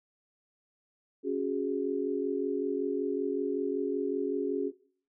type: chord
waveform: sine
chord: C# suspended fourth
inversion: none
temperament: equal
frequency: 277.2 / 370 / 415.3 Hz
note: C#4 / F#4 / G#4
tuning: 0 / 0 / 0 cents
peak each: -33 / -32 / -32 dBFS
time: 1.23-4.72 s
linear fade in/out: 50 ms
effects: noise-tail reverb RT60 0.5 s tail -19 dB re dry